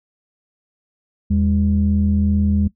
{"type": "tone pair together", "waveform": "sine", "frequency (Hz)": [80.68, 203.3], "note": ["E2", "G#3"], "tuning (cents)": [-37, -37], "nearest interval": "octave + major third", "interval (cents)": 1600, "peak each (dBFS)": -16, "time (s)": [1.3, 2.68], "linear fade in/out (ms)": 10, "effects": ["noise-tail reverb RT60 0.1 s tail -18 dB re dry", "tanh soft clip ceiling -7 dBFS"]}